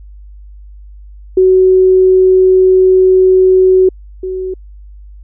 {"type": "tone pair in turn", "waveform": "sine", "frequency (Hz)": [373.6, 373.6], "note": ["F#4", "F#4"], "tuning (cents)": [17, 17], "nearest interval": "unison", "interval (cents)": 0, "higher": "neither", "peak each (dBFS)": [-4, -16], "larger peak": "first", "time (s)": [[1.37, 3.89], [4.23, 4.54]], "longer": "first", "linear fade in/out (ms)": 5, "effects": ["added 50 Hz sine -31 dBFS peak until 5.23 s"]}